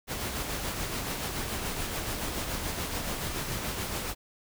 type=noise with tremolo; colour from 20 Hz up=pink; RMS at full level=-32 dBFS; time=0.07-4.15 s; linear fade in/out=50 ms; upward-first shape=sine; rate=7 Hz; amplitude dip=35%; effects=none